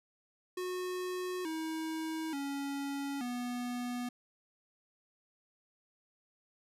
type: tone with pitch steps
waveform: square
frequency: 364.7 / 319.3 / 279.6 / 244.8 Hz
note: F#4 / D#4 / C#4 / B3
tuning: -25 / +45 / +15 / -15 cents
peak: -36 dBFS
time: 0.57-4.09 s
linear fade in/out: 5 ms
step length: 880 ms
effects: resampled to 32000 Hz + 13-bit